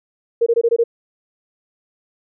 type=tone bursts; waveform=sine; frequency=466.2 Hz; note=A#4; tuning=in tune; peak=-11 dBFS; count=6; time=0.41-0.839 s; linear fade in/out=10 ms; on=54 ms; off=21 ms; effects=none